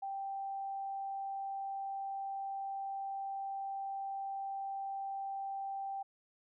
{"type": "tone", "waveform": "sine", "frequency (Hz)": 784, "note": "G5", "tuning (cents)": 0, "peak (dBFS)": -37, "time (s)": [0.02, 6.03], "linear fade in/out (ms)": 10, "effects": []}